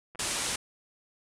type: clicks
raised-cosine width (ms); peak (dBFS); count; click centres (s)
0.5; -32; 2; 0.15 / 0.156
type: low-pass noise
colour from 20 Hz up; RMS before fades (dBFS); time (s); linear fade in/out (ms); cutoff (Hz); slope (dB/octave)
white; -32; 0.19-0.56; 5; 10000; 48
effects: none